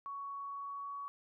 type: tone with pitch glide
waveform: sine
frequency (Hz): 1117 to 1124.8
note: C#6 to C#6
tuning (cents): +13 to +25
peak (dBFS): -40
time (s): 0.06-1.08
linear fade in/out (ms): 0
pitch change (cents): +12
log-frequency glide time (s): 0.33-0.96
effects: none